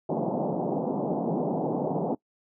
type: band-pass noise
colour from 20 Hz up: pink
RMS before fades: -28 dBFS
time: 0.09-2.15 s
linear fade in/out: 5 ms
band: 150 to 850 Hz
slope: 48 dB/octave
effects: noise-tail reverb RT60 0.1 s tail -22 dB re dry